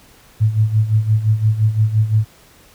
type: tone with tremolo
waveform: sine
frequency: 108.7 Hz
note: A2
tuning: 21 cents flat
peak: -9 dBFS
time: 0.4-2.25 s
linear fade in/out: 20 ms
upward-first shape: sine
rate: 5.8 Hz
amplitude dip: 75%
effects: pink hiss -48 dBFS RMS until 2.74 s